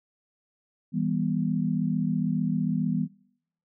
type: tone cluster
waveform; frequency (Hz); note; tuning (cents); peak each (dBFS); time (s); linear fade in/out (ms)
sine; 162.3 / 197.7 / 244.5; E3 / G3 / B3; -27 / +15 / -17; -28; 0.92-3.08; 50
effects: noise-tail reverb RT60 0.7 s tail -22 dB re dry